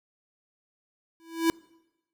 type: tone with exponential growth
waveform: square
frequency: 329.6 Hz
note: E4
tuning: in tune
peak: -18 dBFS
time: 1.2-1.5 s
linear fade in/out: 0 ms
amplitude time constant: 64 ms
effects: noise-tail reverb RT60 1.0 s tail -25 dB re dry